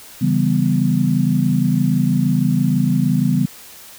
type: chord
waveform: sine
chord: C# half-diminished seventh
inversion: none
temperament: equal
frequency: 138.59 / 164.81 / 196 / 246.9 Hz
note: C#3 / E3 / G3 / B3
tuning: 0 / 0 / 0 / 0 cents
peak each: -19 dBFS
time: 0.21-3.46 s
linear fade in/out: 10 ms
effects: white hiss -40 dBFS RMS until 3.98 s